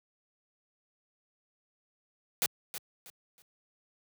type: noise with echo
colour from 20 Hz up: white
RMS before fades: -28 dBFS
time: 2.42-2.46 s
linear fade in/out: 0 ms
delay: 320 ms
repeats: 3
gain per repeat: -11 dB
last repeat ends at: 3.42 s
effects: high-pass 100 Hz 12 dB/octave